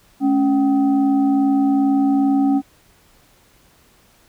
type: tone with frequency modulation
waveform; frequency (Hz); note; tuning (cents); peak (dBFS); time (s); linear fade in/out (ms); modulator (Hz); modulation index
sine; 277.2; C#4; 0; -13; 0.2-2.62; 50; 492; 0.52
effects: pink hiss -54 dBFS RMS until 4.28 s